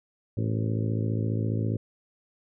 harmonic tone with a mistuned harmonic, 54.8 Hz, A1, 6 cents flat, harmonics 2 / 3 / 4 / 5 / 6 / 7 / 8 / 9 / 10, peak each -26 / -35 / -34 / -35 / -39 / -38 / -44 / -43 / -45 dBFS, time 0.37-1.77 s, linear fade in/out 5 ms, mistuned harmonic 9, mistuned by -50 cents, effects none

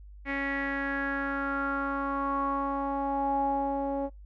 sawtooth tone with low-pass filter sweep, 277.2 Hz, C#4, in tune, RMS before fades -30 dBFS, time 0.25-4.1 s, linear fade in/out 50 ms, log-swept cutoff 2100 to 680 Hz, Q 7.4, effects noise-tail reverb RT60 0.2 s tail -25 dB re dry + added 50 Hz sine -45 dBFS peak until 4.25 s

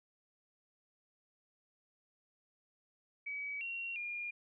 sine tone with pitch steps, 2276 / 2744 / 2416 Hz, C#7 / F7 / D7, +45 / -31 / +48 cents, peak -38 dBFS, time 3.26-4.31 s, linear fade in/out 10 ms, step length 350 ms, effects none

